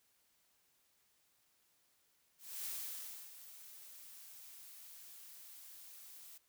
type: noise with ADSR envelope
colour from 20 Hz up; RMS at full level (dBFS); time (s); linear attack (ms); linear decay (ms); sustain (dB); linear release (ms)
blue; -42; 2.38-6.38; 270; 650; -13; 7
effects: white hiss -75 dBFS RMS until 6.48 s